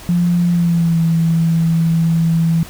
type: tone with pitch glide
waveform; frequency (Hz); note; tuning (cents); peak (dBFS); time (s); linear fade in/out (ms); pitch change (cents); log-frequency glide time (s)
sine; 174.2 to 164.71; F3 to E3; -4 to -1; -11; 0.09-2.63; 0; -97; 0.48-1
effects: pink hiss -36 dBFS RMS until 2.69 s